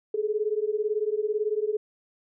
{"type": "beating tone pair", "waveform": "sine", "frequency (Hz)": [416.2, 434.2], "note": ["G#4", "A4"], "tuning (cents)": [4, -23], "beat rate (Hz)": 18, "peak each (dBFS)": -27, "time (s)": [0.14, 1.77], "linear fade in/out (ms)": 5, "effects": []}